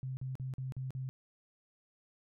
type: tone bursts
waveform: sine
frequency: 130.81 Hz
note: C3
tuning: in tune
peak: -36 dBFS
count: 6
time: 0.03-1.09 s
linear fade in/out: 0 ms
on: 140 ms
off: 44 ms
effects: none